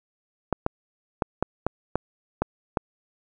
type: clicks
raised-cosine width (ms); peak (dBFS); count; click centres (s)
1; -8; 8; 0.527 / 0.664 / 1.222 / 1.426 / 1.666 / 1.956 / 2.42 / 2.772
effects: none